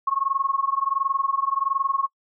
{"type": "tone with amplitude modulation", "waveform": "sine", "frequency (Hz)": 1091, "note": "C#6", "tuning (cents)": -28, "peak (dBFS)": -17, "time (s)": [0.07, 2.07], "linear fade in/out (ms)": 5, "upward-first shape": "sine", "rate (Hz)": 21.4, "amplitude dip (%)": 95, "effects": ["noise-tail reverb RT60 0.1 s tail -23 dB re dry"]}